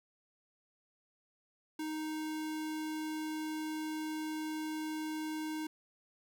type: tone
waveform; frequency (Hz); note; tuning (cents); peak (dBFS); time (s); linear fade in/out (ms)
square; 311.1; D#4; 0; -37; 1.79-5.67; 5
effects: 13-bit